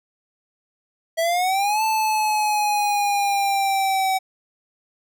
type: exponential two-way sweep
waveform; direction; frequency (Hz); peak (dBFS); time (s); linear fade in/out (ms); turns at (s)
square; up then down; 649 to 880 to 759; -19; 1.17-4.19; 20; 1.83
effects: none